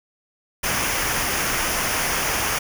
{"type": "noise with comb filter", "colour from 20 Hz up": "pink", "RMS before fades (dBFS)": -23, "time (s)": [0.63, 2.59], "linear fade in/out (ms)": 10, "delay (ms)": 0.25, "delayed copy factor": -0.6, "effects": []}